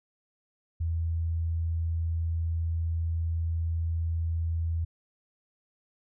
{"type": "tone", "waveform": "sine", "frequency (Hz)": 82.6, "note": "E2", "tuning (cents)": 4, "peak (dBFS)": -26, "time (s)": [0.8, 4.85], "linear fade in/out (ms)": 10, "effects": []}